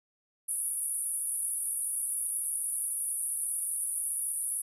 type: band-pass noise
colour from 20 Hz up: white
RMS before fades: -33 dBFS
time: 0.48-4.62 s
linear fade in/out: 10 ms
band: 9500 to 11000 Hz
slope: 96 dB/octave
effects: none